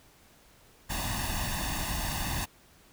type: noise with comb filter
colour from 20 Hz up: pink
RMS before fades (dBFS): -32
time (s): 0.89-2.46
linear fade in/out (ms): 20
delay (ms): 1.1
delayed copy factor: +0.85
effects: pink hiss -59 dBFS RMS until 2.92 s